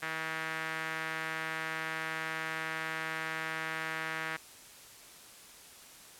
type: tone with band-pass filter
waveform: sawtooth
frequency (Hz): 160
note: D#3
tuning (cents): +49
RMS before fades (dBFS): -37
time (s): 0.02-4.37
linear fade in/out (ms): 10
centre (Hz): 1800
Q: 2.3
effects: white hiss -53 dBFS RMS until 6.19 s + low-pass 12000 Hz 12 dB/octave